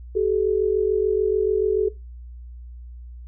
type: tone pair together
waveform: sine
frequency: 383.1 / 430 Hz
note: G4 / A4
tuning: -40 / -40 cents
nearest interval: major second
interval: 200 cents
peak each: -21 / -20 dBFS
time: 0.15-1.89 s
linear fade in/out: 10 ms
effects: noise-tail reverb RT60 0.2 s tail -17 dB re dry + added 60 Hz sine -36 dBFS peak until 3.27 s